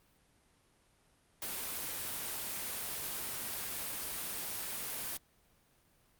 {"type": "noise", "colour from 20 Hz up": "white", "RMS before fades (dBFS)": -39, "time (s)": [1.42, 5.17], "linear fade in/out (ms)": 2, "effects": ["pink hiss -69 dBFS RMS until 6.19 s", "Opus 32 kbps"]}